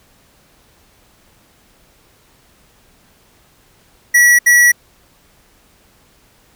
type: tone bursts at uneven times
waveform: square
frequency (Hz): 1935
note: B6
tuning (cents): -36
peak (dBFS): -7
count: 2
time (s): 4.14-4.39 / 4.46-4.72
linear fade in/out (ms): 10
effects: pink hiss -52 dBFS RMS until 6.55 s